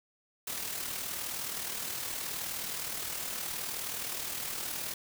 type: noise with amplitude modulation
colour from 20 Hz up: white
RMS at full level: -35 dBFS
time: 0.47-4.94 s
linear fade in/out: 5 ms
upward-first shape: sine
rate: 39.2 Hz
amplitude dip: 45%
effects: none